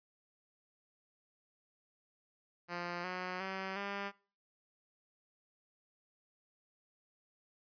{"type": "tone with pitch steps", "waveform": "5% pulse", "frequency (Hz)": [174.61, 182.66, 191.07, 199.88], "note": ["F3", "F#3", "G3", "G3"], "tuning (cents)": [0, -22, -44, 34], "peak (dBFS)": -27, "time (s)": [2.68, 4.12], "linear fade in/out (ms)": 50, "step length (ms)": 360, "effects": ["noise-tail reverb RT60 0.4 s tail -22 dB re dry", "resampled to 11025 Hz"]}